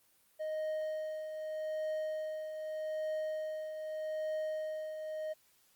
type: tone with tremolo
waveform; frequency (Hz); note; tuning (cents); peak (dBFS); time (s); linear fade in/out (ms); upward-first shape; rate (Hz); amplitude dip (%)
triangle; 622.3; D#5; 0; -31; 0.39-5.34; 20; triangle; 0.82; 55
effects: white hiss -69 dBFS RMS until 5.75 s + Opus 24 kbps